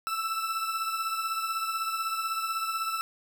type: beating tone pair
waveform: 40% pulse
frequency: 1321 / 1337 Hz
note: E6 / E6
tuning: +3 / +24 cents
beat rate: 16 Hz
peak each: -29 / -35 dBFS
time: 0.07-3.01 s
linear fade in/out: 0 ms
effects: none